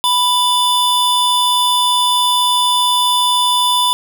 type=tone pair together; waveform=square; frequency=987.8 / 3520 Hz; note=B5 / A7; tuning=0 / 0 cents; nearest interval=octave + minor seventh; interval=2200 cents; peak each=-15 dBFS; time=0.04-3.93 s; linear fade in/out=0 ms; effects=none